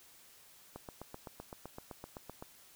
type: click train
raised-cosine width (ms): 1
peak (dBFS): -30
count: 14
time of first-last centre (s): 0.76-2.425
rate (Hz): 7.81
effects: white hiss -60 dBFS RMS until 2.75 s